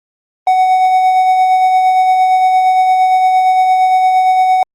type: tone with tremolo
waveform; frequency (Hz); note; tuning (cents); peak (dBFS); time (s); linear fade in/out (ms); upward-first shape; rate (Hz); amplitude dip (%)
triangle; 746; F#5; +14; -4; 0.47-4.63; 2; sine; 8.7; 30
effects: Opus 32 kbps